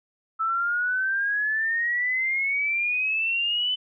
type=exponential sweep; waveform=sine; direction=up; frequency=1309 to 3033 Hz; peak=-22 dBFS; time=0.39-3.76 s; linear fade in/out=20 ms; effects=none